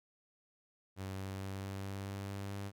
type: tone with pitch steps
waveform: sawtooth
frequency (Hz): 95.8 / 96.35 / 96.91 / 97.47 / 98.04 / 98.61 / 99.18 / 99.75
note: G2 / G2 / G2 / G2 / G2 / G2 / G2 / G2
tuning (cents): -39 / -29 / -19 / -9 / +1 / +11 / +21 / +31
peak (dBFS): -36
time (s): 0.96-2.72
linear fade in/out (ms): 50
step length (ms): 220
effects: none